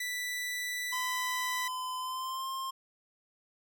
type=tone; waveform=sawtooth; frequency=1975.5 Hz; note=B6; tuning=in tune; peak=-30 dBFS; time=0-1.68 s; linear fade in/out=5 ms
type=tone with pitch glide; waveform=square; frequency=1018 to 1060.6 Hz; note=C6 to C6; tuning=-48 to +23 cents; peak=-35 dBFS; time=0.92-2.71 s; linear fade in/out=10 ms; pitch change=+71 cents; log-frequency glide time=1.98-2.48 s
effects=none